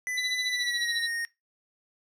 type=tone with pitch glide; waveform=square; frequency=2000 to 1855.3 Hz; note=B6 to A#6; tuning=+21 to -9 cents; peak=-30 dBFS; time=0.07-1.25 s; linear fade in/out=0 ms; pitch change=-130 cents; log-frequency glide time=0.48-0.98 s
type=tone with tremolo; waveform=sine; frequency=3951 Hz; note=B7; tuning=in tune; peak=-26 dBFS; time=0.17-1.08 s; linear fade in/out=10 ms; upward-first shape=sine; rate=14 Hz; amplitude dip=85%
effects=noise-tail reverb RT60 0.2 s tail -20 dB re dry + low-pass 12000 Hz 12 dB/octave